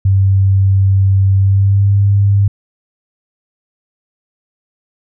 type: tone with pitch glide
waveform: sine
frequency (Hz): 96.9 to 100.09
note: G2 to G2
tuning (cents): -20 to +37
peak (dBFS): -7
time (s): 0.05-2.48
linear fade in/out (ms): 5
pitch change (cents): +57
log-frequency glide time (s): 1.36-1.92
effects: none